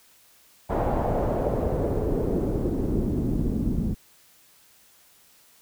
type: noise with low-pass filter sweep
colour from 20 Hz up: pink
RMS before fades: -25 dBFS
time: 0.69-3.95 s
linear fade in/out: 20 ms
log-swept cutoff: 810 to 220 Hz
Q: 2.3
effects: white hiss -57 dBFS RMS until 5.61 s